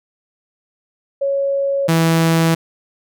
sine / sawtooth tone pair in turn, 554 / 164.09 Hz, C#5 / E3, -1 / -8 cents, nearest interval octave + major sixth, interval 2107 cents, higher first, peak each -15 / -8 dBFS, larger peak second, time 1.21-1.88 / 1.88-2.55 s, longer neither, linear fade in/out 10 ms, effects none

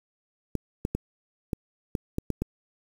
clicks, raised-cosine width 3 ms, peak -14 dBFS, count 8, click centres 0.553 / 0.851 / 0.95 / 1.532 / 1.952 / 2.184 / 2.303 / 2.42 s, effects 7-bit

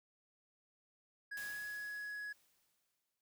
triangle tone with pitch glide, 1661.2 to 1678.6 Hz, G#6 to G#6, 0 to +18 cents, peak -40 dBFS, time 1.31-2.33 s, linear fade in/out 10 ms, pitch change +18 cents, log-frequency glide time 1.41-1.6 s
white noise with exponential decay, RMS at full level -50 dBFS, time 1.37-3.21 s, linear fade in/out 2 ms, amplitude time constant 400 ms
effects none

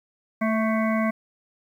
harmonic tone with a mistuned harmonic, 221.5 Hz, A3, 12 cents sharp, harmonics 1 / 3 / 5 / 7 / 9 / 10, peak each -22 / -27 / -30 / -36 / -33 / -36 dBFS, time 0.41-1.11 s, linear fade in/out 10 ms, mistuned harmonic 3, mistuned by -22 cents, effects 9-bit

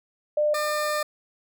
sine / 20% pulse tone pair in turn, 599 / 601.8 Hz, D5 / D5, +34 / +42 cents, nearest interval unison, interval 8 cents, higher second, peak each -19 dBFS, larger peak neither, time 0.37-0.54 / 0.54-1.03 s, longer second, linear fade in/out 5 ms, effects none

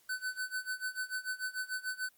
square tone with tremolo, 1511 Hz, F#6, 36 cents sharp, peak -33 dBFS, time 0.09-2.09 s, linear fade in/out 5 ms, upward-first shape sine, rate 6.8 Hz, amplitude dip 90%, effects white hiss -67 dBFS RMS until 2.17 s + Opus 48 kbps

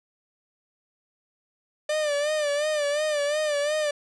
45% pulse tone with vibrato, 595 Hz, D5, 22 cents sharp, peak -23 dBFS, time 1.89-3.91 s, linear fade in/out 5 ms, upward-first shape sine, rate 2.8 Hz, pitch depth 68 cents each way, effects resampled to 22050 Hz + 10-bit

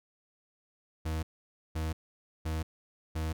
40% pulse tone bursts, 79.5 Hz, D#2, 38 cents sharp, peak -30 dBFS, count 4, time 1.05-3.33 s, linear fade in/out 10 ms, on 180 ms, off 520 ms, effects none

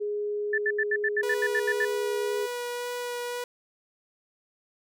sine tone, 415.3 Hz, G#4, in tune, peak -27 dBFS, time 0-2.47 s, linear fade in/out 20 ms
sine tone bursts, 1760 Hz, A6, in tune, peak -23 dBFS, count 11, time 0.53-1.85 s, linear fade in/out 5 ms, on 50 ms, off 77 ms
sawtooth tone with vibrato, 486.8 Hz, B4, 25 cents flat, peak -27 dBFS, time 1.23-3.44 s, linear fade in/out 2 ms, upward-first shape sine, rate 1.9 Hz, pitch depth 9 cents each way
effects none

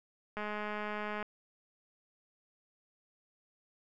click train, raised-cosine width 0.5 ms, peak -24 dBFS, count 181, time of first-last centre 0.37-1.227 s, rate 210 Hz, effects none

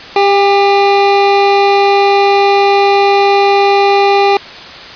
square tone pair together, 397.1 / 804.1 Hz, G4 / G5, +22 / +44 cents, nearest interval octave, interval 1222 cents, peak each -10 dBFS, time 0.16-4.37 s, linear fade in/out 2 ms, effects white hiss -29 dBFS RMS until 4.95 s + resampled to 11025 Hz

